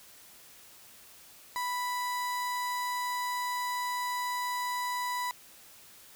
35% pulse tone, 987.8 Hz, B5, in tune, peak -29 dBFS, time 1.56-5.31 s, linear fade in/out 0 ms, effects white hiss -54 dBFS RMS until 6.15 s

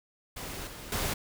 pink noise with level steps, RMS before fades -39 / -44 / -31 dBFS, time 0.36-1.14 s, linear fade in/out 10 ms, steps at 0.67 / 0.92 s, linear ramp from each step 2 ms, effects none

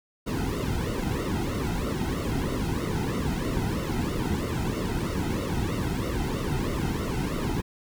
brown noise with flanger, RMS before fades -28 dBFS, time 0.26-7.62 s, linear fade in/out 20 ms, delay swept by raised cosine 1.2 to 1.78 ms, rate 3.1 Hz, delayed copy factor -0.9, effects none

